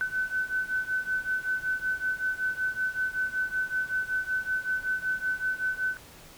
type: beating tone pair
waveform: sine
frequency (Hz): 1512 / 1517.3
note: F#6 / F#6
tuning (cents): +37 / +43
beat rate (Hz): 5.3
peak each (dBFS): -29 / -31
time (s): 0.01-5.97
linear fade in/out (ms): 0
effects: pink hiss -50 dBFS RMS until 6.37 s